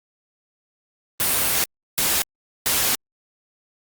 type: noise bursts at uneven times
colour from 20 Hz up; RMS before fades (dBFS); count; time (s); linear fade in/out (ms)
white; -20; 3; 1.2-1.64 / 1.98-2.22 / 2.66-2.95; 0
effects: Opus 32 kbps